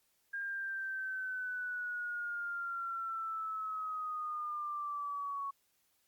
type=linear sweep; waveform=sine; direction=down; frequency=1613 to 1108.7 Hz; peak=-36 dBFS; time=0.33-5.51 s; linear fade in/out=10 ms; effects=white hiss -75 dBFS RMS until 6.07 s + Opus 48 kbps